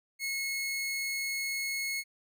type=tone; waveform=sawtooth; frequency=2178 Hz; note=C#7; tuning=31 cents flat; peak=-28 dBFS; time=0.19-2.04 s; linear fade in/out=50 ms; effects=none